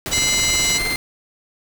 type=noise with tremolo; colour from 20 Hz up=pink; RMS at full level=-25 dBFS; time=0.06-0.96 s; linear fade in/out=0 ms; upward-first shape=square; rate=19 Hz; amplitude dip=40%
type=harmonic tone; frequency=982 Hz; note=B5; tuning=10 cents flat; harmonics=3 / 4 / 5 / 6 / 7 / 8; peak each=-26 / -25 / -31 / -24 / -29 / -23 dBFS; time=0.11-0.79 s; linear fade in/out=20 ms
type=tone; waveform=30% pulse; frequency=2088 Hz; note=C7; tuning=4 cents flat; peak=-18 dBFS; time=0.13-0.96 s; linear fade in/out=2 ms
effects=none